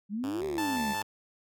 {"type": "exponential two-way sweep", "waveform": "sine", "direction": "up then down", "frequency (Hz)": [193.2, 395.5, 193.2], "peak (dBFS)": -30, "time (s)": [0.09, 0.95], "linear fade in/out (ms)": 50, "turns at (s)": 0.45}
{"type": "tone with vibrato", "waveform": "5% pulse", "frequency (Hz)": 86.6, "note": "F2", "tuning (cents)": -14, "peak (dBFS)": -28, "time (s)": [0.23, 1.03], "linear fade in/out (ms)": 10, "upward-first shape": "square", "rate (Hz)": 2.8, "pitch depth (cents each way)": 290}
{"type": "tone", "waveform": "sawtooth", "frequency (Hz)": 880, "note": "A5", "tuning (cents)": 0, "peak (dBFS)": -27, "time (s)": [0.58, 1.02], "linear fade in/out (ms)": 0}
{"effects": []}